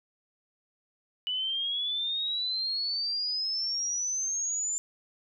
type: exponential sweep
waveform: sine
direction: up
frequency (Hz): 2960 to 7190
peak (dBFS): -28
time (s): 1.27-4.78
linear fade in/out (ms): 0
effects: none